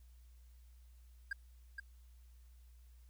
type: tone with echo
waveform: triangle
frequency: 1607 Hz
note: G6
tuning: 43 cents sharp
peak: -34 dBFS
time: 1.31-1.33 s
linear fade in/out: 5 ms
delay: 470 ms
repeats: 1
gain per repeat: -5 dB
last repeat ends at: 1.8 s
effects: added 60 Hz sine -57 dBFS peak until 3.09 s + white hiss -75 dBFS RMS until 3.09 s